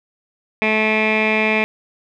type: tone with low-pass filter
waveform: 15% pulse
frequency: 216.9 Hz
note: A3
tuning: 25 cents flat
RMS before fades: -17 dBFS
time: 0.62-1.64 s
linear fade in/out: 0 ms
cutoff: 2500 Hz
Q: 8.1
effects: none